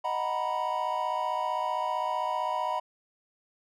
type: chord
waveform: triangle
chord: B major seventh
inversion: first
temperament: equal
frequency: 622.3 / 740 / 932.3 / 987.8 Hz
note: D#5 / F#5 / A#5 / B5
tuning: 0 / 0 / 0 / 0 cents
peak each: -33 / -32 / -32 / -29 dBFS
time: 0.04-2.8 s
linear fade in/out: 10 ms
effects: none